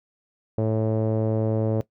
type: tone with low-pass filter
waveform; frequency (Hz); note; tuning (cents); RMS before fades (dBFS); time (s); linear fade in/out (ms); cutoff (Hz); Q
sawtooth; 110; A2; 0; -23; 0.58-1.81; 0; 530; 3.4
effects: noise-tail reverb RT60 0.1 s tail -18 dB re dry